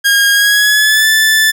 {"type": "tone with pitch glide", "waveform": "sawtooth", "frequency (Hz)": [1627, 1753.9], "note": ["G#6", "A6"], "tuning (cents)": [-36, -6], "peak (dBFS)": -4, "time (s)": [0.04, 1.52], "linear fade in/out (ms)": 20, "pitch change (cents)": 130, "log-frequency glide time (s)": [0.32, 1.07], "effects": []}